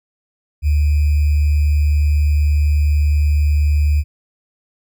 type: tone with sample-and-hold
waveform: sine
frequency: 74.1 Hz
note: D2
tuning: 16 cents sharp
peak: -11 dBFS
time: 0.62-4.04 s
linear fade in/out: 50 ms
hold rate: 2450 Hz
effects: none